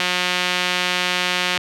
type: tone with band-pass filter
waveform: sawtooth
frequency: 180 Hz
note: F#3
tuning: 47 cents flat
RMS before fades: -21 dBFS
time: 0-1.58 s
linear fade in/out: 2 ms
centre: 2900 Hz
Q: 1.4
effects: none